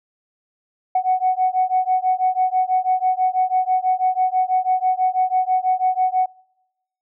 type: beating tone pair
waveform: sine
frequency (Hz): 740 / 746.1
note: F#5 / F#5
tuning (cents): 0 / +14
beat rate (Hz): 6.1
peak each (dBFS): -18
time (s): 0.95-6.26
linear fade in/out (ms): 5
effects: noise-tail reverb RT60 0.9 s tail -26 dB re dry + tanh soft clip ceiling -9 dBFS